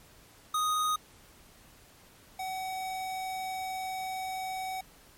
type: tone pair in turn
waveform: square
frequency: 1245 / 753.4 Hz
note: D#6 / F#5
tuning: +1 / +31 cents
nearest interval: major sixth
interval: 870 cents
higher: first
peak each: -27 / -34 dBFS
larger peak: first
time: 0.54-0.96 / 2.39-4.81 s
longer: second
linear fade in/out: 5 ms
effects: pink hiss -57 dBFS RMS until 5.17 s + MP3 64 kbps